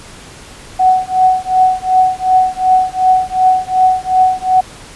sine tone with tremolo, 745 Hz, F#5, 12 cents sharp, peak -4 dBFS, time 0.79-4.61 s, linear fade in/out 10 ms, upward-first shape triangle, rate 2.7 Hz, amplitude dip 100%, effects pink hiss -35 dBFS RMS until 4.95 s + resampled to 24000 Hz

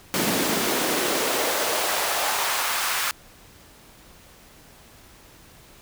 pink noise with high-pass filter sweep, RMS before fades -24 dBFS, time 0.14-3.11 s, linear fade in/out 0 ms, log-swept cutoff 200 to 1300 Hz, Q 1.4, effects pink hiss -50 dBFS RMS until 5.81 s

